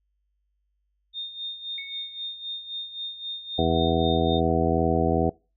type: tone with tremolo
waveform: sine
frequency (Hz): 3655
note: A#7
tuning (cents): -35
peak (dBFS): -29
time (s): 1.13-4.41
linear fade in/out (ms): 50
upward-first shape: sine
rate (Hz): 3.8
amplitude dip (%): 70
type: tone with exponential decay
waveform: sine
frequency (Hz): 2217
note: C#7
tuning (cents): 0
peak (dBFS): -33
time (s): 1.78-2.34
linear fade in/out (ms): 2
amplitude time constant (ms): 120
type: harmonic tone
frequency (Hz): 82.41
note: E2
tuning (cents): 0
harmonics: 1 / 2 / 3 / 4 / 5 / 6 / 8 / 9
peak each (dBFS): -28 / -28 / -28 / -28 / -28 / -28 / -28 / -28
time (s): 3.58-5.3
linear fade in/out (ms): 10
effects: noise-tail reverb RT60 0.3 s tail -24 dB re dry + added 50 Hz sine -70 dBFS peak until 5.56 s